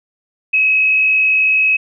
sine tone with frequency modulation, 2561 Hz, D#7, 49 cents sharp, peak -10 dBFS, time 0.53-1.77 s, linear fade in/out 10 ms, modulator 58.3 Hz, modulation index 0.57, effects none

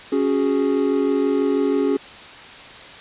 triangle chord, C# suspended fourth, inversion none, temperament just, 277.2 / 369.6 / 415.8 Hz, C#4 / F#4 / G#4, 0 / -2 / +2 cents, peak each -18 / -21 / -19 dBFS, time 0.12-1.97 s, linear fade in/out 5 ms, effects white hiss -39 dBFS RMS until 3 s + resampled to 8000 Hz

